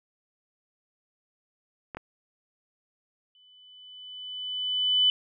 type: clicks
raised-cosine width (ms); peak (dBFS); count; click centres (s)
0.5; -21; 2; 1.948 / 1.97
type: tone with exponential growth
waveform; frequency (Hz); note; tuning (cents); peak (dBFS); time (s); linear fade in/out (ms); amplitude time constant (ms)
sine; 3000; F#7; +23; -17; 3.35-5.1; 1; 380
effects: none